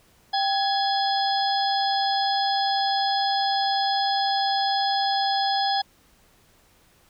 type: harmonic tone with a mistuned harmonic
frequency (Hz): 839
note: G#5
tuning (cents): +17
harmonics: 1 / 2 / 4 / 5 / 6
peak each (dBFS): -22 / -33 / -29 / -33 / -30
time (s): 0.33-5.82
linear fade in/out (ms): 10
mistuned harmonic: 1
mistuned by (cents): -110
effects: pink hiss -59 dBFS RMS until 7.09 s